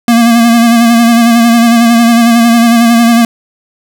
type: tone with vibrato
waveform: square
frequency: 233.1 Hz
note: A#3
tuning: in tune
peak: -4 dBFS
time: 0.08-3.25 s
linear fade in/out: 2 ms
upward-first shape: sine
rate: 11 Hz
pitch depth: 37 cents each way
effects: none